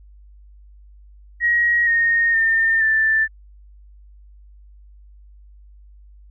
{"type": "tone with pitch steps", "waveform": "sine", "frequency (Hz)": [1895, 1851.7, 1809.4, 1768.1], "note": ["A#6", "A#6", "A6", "A6"], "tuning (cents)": [28, -12, 48, 8], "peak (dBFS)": -14, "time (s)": [1.4, 3.28], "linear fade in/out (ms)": 50, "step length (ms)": 470, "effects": ["added 50 Hz sine -43 dBFS peak until 6.3 s"]}